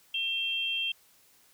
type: tone pair together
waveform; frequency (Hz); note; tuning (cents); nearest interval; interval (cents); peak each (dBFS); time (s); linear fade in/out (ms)
sine; 2704 / 3193; E7 / G7; +43 / +31; minor third; 288; -32 / -30; 0.14-0.92; 5
effects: white hiss -62 dBFS RMS until 1.53 s